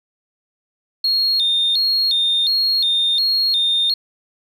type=tone with vibrato; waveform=sine; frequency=3951 Hz; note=B7; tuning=in tune; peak=-13 dBFS; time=1.04-3.94 s; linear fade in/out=5 ms; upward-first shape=square; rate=1.4 Hz; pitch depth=140 cents each way; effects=tanh soft clip ceiling -11 dBFS